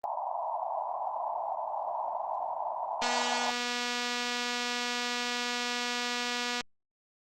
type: band-pass noise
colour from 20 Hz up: white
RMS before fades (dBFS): -34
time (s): 0.04-3.51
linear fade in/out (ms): 0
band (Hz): 630 to 1000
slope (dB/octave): 96
type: click train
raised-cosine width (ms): 0.2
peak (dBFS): -15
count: 873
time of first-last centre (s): 3.02-6.608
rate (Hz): 243
effects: Opus 24 kbps